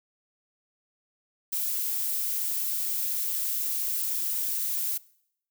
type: noise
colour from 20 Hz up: violet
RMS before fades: -29 dBFS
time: 1.52-4.98 s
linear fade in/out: 10 ms
effects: noise-tail reverb RT60 0.7 s tail -22 dB re dry